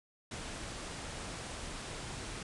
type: low-pass noise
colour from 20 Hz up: pink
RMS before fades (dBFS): -43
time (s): 0.31-2.43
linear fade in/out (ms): 5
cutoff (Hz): 10000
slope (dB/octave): 96
effects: none